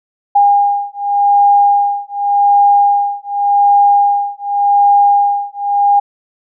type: beating tone pair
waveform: sine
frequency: 810 / 810.87 Hz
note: G#5 / G#5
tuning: -43 / -42 cents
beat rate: 0.87 Hz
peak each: -11 dBFS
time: 0.35-6 s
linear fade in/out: 10 ms
effects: none